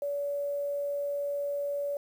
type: tone with quantisation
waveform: sine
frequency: 571 Hz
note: D5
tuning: 49 cents flat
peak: -29 dBFS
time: 0.02-1.97 s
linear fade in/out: 2 ms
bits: 9
effects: none